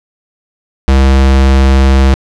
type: tone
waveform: square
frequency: 66.9 Hz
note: C2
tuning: 39 cents sharp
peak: -5 dBFS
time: 0.88-2.14 s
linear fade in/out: 0 ms
effects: low-pass 6000 Hz 12 dB/octave + 7-bit